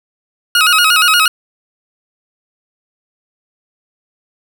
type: tone with vibrato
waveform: 20% pulse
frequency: 1351 Hz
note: E6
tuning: 42 cents sharp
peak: -3 dBFS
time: 0.55-1.28 s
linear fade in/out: 2 ms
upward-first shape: square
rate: 8.5 Hz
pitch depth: 100 cents each way
effects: none